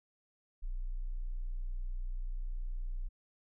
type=tone; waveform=sine; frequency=30.37 Hz; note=B0; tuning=28 cents flat; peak=-34 dBFS; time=0.62-3.09 s; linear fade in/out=20 ms; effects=none